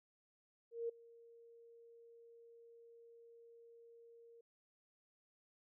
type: tone with ADSR envelope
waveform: sine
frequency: 465 Hz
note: A#4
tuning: 4 cents flat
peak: -36 dBFS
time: 0.71-4.41 s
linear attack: 180 ms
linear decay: 9 ms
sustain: -23 dB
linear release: 5 ms
effects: none